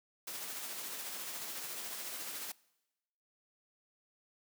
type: noise with tremolo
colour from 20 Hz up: white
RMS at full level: -41 dBFS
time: 0.27-2.52 s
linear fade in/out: 5 ms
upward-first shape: triangle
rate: 14 Hz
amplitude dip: 35%
effects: noise-tail reverb RT60 1.0 s tail -23 dB re dry + high-pass 200 Hz 12 dB/octave